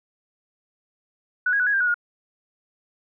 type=tone with pitch steps; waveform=sine; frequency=1478 / 1646 / 1482 / 1662 / 1587 / 1464 / 1429 Hz; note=F#6 / G#6 / F#6 / G#6 / G6 / F#6 / F6; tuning=-2 / -16 / +2 / +1 / +21 / -19 / +39 cents; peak=-18 dBFS; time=1.46-1.943 s; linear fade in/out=5 ms; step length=69 ms; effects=none

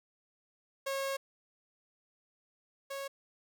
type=tone pair in turn; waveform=sawtooth; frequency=545 / 550.7 Hz; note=C#5 / C#5; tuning=-29 / -11 cents; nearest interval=unison; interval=18 cents; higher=second; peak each=-29 / -34 dBFS; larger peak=first; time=0.86-1.17 / 2.9-3.08 s; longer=first; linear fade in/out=10 ms; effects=none

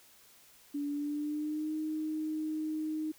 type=tone with pitch glide; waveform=sine; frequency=288.1 to 310.6 Hz; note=D4 to D#4; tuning=-33 to -3 cents; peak=-32 dBFS; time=0.74-3.12 s; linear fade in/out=10 ms; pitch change=+130 cents; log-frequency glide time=0.89-1.75 s; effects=white hiss -60 dBFS RMS until 3.18 s

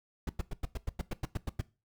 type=noise bursts; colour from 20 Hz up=brown; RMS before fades=-32 dBFS; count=12; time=0.27-1.614 s; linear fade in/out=5 ms; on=24 ms; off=96 ms; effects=noise-tail reverb RT60 0.3 s tail -19 dB re dry

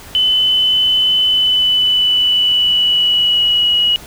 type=tone with pitch glide; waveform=sine; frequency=3021 to 2910 Hz; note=F#7 to F#7; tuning=+35 to -29 cents; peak=-10 dBFS; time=0.15-3.96 s; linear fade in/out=0 ms; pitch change=-64 cents; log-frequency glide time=1.21-3.76 s; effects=pink hiss -36 dBFS RMS until 4.06 s

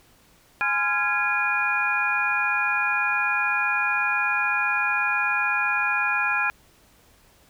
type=tone cluster; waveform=sine; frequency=830 / 1024 / 1385 / 1657 / 2441 Hz; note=G#5 / C6 / F6 / G#6 / D#7; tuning=-1 / -38 / -15 / -4 / -34 cents; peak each=-30 / -32 / -26 / -26 / -25 dBFS; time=0.61-6.5 s; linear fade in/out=0 ms; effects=pink hiss -57 dBFS RMS until 7.49 s

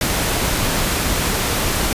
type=noise; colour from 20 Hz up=pink; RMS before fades=-19 dBFS; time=0.01-1.93 s; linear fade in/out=2 ms; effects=resampled to 32000 Hz

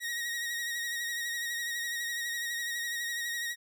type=tone with vibrato; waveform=sawtooth; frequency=1886 Hz; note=A#6; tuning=20 cents sharp; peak=-29 dBFS; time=0-3.56 s; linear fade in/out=50 ms; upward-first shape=sine; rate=12 Hz; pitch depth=34 cents each way; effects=none

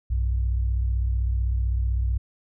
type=tone pair together; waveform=sine; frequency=61.2 / 96.99 Hz; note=B1 / G2; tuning=-15 / -18 cents; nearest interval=minor sixth; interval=797 cents; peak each=-21 / -30 dBFS; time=0.1-2.18 s; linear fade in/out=10 ms; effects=none

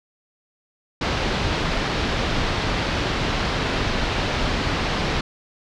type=low-pass noise; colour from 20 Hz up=pink; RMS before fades=-23 dBFS; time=1.01-5.21 s; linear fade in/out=5 ms; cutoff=4700 Hz; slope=24 dB/octave; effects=none

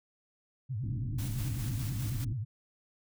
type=tone with vibrato; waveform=sine; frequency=116.54 Hz; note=A#2; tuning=in tune; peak=-32 dBFS; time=0.69-2.45 s; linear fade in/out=20 ms; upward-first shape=sine; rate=9.2 Hz; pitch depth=250 cents each way
type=low-pass noise; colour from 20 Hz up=pink; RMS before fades=-40 dBFS; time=0.83-2.33 s; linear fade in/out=5 ms; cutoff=320 Hz; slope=96 dB/octave
type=noise with tremolo; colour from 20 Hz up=white; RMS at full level=-45 dBFS; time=1.18-2.25 s; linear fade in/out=10 ms; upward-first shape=square; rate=4.9 Hz; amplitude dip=30%
effects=none

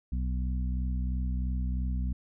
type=harmonic tone; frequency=63 Hz; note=B1; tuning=35 cents sharp; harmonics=1 / 2 / 3 / 4; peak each=-28 / -40 / -38 / -43 dBFS; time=0.12-2.13 s; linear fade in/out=5 ms; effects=none

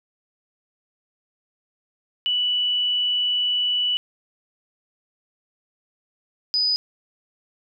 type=tone pair in turn; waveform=sine; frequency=2960 / 4978 Hz; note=F#7 / D#8; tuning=0 / 0 cents; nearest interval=major sixth; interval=900 cents; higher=second; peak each=-19 / -18 dBFS; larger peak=second; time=2.26-3.97 / 6.54-6.76 s; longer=first; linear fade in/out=0 ms; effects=none

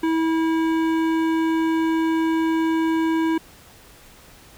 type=tone with hard clipping; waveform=sine; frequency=324.2 Hz; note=E4; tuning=29 cents flat; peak=-20 dBFS; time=0.03-3.38 s; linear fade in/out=5 ms; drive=14 dB; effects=pink hiss -48 dBFS RMS until 4.57 s

